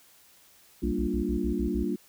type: chord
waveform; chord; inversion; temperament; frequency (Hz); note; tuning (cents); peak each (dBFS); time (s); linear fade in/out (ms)
sine; G minor seventh; none; equal; 196 / 233.1 / 293.7 / 349.2; G3 / Bb3 / D4 / F4; 0 / 0 / 0 / 0; -32; 0.82-1.96; 10
type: tone bursts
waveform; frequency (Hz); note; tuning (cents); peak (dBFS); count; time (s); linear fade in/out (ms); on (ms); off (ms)
sine; 62.3; B1; +16; -29; 7; 0.83-1.837; 10; 95; 57
effects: white hiss -58 dBFS RMS until 2.08 s